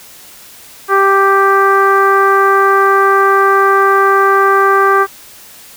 sine tone with frequency modulation, 784 Hz, G5, in tune, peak -5 dBFS, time 0.88-5.07 s, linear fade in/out 50 ms, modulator 392 Hz, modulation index 1.9, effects white hiss -37 dBFS RMS until 5.76 s

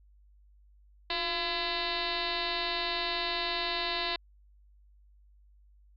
sine tone with frequency modulation, 2349 Hz, D7, in tune, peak -29 dBFS, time 1.1-4.16 s, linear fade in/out 2 ms, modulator 332 Hz, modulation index 6, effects added 50 Hz sine -57 dBFS peak until 5.96 s

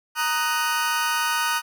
sawtooth chord, D# minor, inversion second, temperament just, 933.4 / 1244.5 / 1493.4 Hz, A#5 / D#6 / F#6, +2 / 0 / +16 cents, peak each -22 dBFS, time 0.15-1.62 s, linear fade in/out 50 ms, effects none

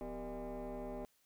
sine tone with frequency modulation, 175.8 Hz, F3, 12 cents sharp, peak -38 dBFS, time 0.01-1.05 s, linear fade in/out 0 ms, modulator 213 Hz, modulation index 2.8, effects tanh soft clip ceiling -40 dBFS + white hiss -74 dBFS RMS until 1.25 s

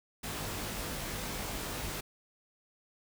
pink noise with comb filter, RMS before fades -38 dBFS, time 0.23-2.01 s, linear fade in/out 10 ms, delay 20 ms, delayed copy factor +0.65, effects none

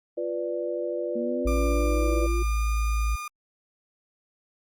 sine chord, B diminished, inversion second, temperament equal, 349.2 / 493.9 / 587.3 Hz, F4 / B4 / D5, 0 / 0 / 0 cents, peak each -31 dBFS, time 0.17-2.27 s, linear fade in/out 10 ms
sine linear sweep, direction up, 233.1 to 353.1 Hz, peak -29 dBFS, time 1.15-2.43 s, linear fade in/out 10 ms
sine tone, 55 Hz, A1, in tune, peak -22 dBFS, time 1.45-3.16 s, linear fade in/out 10 ms
30% pulse tone with pitch glide, 1193 to 1212.5 Hz, D6 to D#6, +27 to -45 cents, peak -30 dBFS, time 1.47-3.28 s, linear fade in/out 5 ms, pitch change +28 cents, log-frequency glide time 2.15-2.68 s
effects Opus 48 kbps

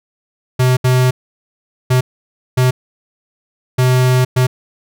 square tone bursts at uneven times, 127.4 Hz, C3, 46 cents flat, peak -10 dBFS, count 6, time 0.59-0.77 / 0.84-1.11 / 1.9-2.01 / 2.57-2.71 / 3.78-4.25 / 4.36-4.47 s, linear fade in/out 10 ms, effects none

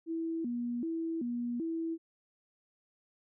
sine tone with vibrato, 280.7 Hz, C#4, 22 cents sharp, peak -32 dBFS, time 0.06-1.98 s, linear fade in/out 50 ms, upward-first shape square, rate 1.3 Hz, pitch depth 270 cents each way, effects none

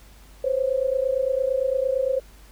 sine tone pair together, 513 / 541.8 Hz, C5 / C#5, -34 / -40 cents, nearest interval minor second, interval 94 cents, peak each -23 dBFS, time 0.44-2.2 s, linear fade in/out 5 ms, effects added 50 Hz sine -47 dBFS peak until 2.51 s + pink hiss -53 dBFS RMS until 2.51 s

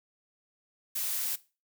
blue noise, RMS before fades -32 dBFS, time 0.95-1.36 s, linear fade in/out 10 ms, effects noise-tail reverb RT60 0.3 s tail -18 dB re dry

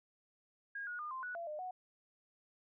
sine tone with pitch steps, 1630 / 1448 / 1212 / 1044 / 1473 / 680 / 606 / 737 Hz, G#6 / F#6 / D#6 / C6 / F#6 / F5 / D#5 / F#5, -33 / -38 / -46 / -4 / -8 / -46 / -46 / -7 cents, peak -40 dBFS, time 0.75-1.71 s, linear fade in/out 5 ms, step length 120 ms, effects none

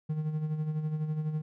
triangle tone with tremolo, 154.4 Hz, D#3, 13 cents flat, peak -25 dBFS, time 0.09-1.42 s, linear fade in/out 10 ms, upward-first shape sine, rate 12 Hz, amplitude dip 55%, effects none

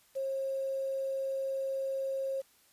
sine tone with quantisation, 538 Hz, C5, 48 cents sharp, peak -31 dBFS, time 0.15-2.42 s, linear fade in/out 20 ms, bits 9, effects white hiss -65 dBFS RMS until 2.72 s + resampled to 32000 Hz

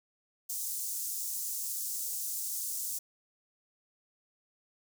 pink high-pass noise, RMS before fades -36 dBFS, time 0.49-2.99 s, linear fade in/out 10 ms, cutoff 6600 Hz, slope 24 dB/octave, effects none

